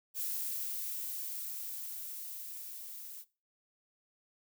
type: noise with level ramp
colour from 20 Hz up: violet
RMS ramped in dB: -36 to -47 dBFS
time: 0.14-3.25 s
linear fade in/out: 50 ms
effects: noise-tail reverb RT60 0.3 s tail -18 dB re dry